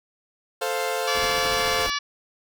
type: chord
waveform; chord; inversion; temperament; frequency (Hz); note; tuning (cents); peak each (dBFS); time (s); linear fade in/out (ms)
sawtooth; F major; first; equal; 440 / 523.3 / 698.5; A4 / C5 / F5; 0 / 0 / 0; -25 / -24 / -25; 0.61-1.87; 10
type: harmonic tone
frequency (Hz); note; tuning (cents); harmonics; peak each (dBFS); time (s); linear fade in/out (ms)
575; D5; -37; 2 / 3 / 4 / 5 / 6 / 7 / 8 / 9 / 10; -29 / -31 / -32 / -33 / -34 / -34 / -35 / -36 / -36; 1.07-1.99; 10
type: noise with tremolo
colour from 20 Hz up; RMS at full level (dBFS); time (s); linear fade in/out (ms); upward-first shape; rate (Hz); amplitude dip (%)
pink; -33; 1.15-1.9; 0; sine; 14; 45
effects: none